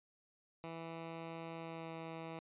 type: tone with pitch glide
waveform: 10% pulse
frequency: 164.81 to 163.29 Hz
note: E3 to E3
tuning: 0 to -16 cents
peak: -36 dBFS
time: 0.64-2.39 s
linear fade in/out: 0 ms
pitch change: -16 cents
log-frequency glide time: 1.57-1.96 s
effects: resampled to 8000 Hz